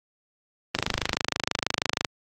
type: click train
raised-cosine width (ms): 0.2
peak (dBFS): -4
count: 35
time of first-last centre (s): 0.75-2.048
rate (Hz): 26.2
effects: high-pass 80 Hz 12 dB/octave + Opus 24 kbps